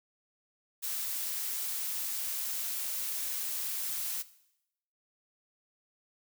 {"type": "noise", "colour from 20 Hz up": "blue", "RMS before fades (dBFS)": -35, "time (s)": [0.82, 4.23], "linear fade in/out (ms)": 20, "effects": ["noise-tail reverb RT60 0.8 s tail -17 dB re dry"]}